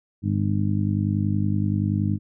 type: harmonic tone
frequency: 50.6 Hz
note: G#1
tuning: 44 cents flat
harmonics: 2 / 3 / 4 / 5 / 6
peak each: -23 / -28 / -25 / -32 / -30 dBFS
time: 0.22-2.19 s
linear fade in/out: 50 ms
effects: none